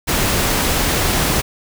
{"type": "noise", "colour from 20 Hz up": "pink", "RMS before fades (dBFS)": -17, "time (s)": [0.07, 1.42], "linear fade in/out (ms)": 20, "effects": []}